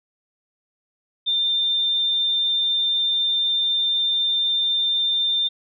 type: tone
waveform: sine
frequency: 3594 Hz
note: A7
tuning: 36 cents sharp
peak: -18 dBFS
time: 1.26-5.49 s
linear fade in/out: 20 ms
effects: none